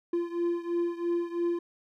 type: beating tone pair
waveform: triangle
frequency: 343.2 / 346.2 Hz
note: F4 / F4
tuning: -30 / -15 cents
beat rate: 3 Hz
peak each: -27 / -30 dBFS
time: 0.13-1.59 s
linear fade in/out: 5 ms
effects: none